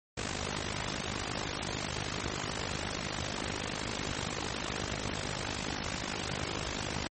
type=noise with amplitude modulation; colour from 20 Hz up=pink; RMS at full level=-31 dBFS; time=0.17-7.08 s; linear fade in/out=10 ms; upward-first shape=sine; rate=50.8 Hz; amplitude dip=85%; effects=high-pass 60 Hz 12 dB/octave + MP3 32 kbps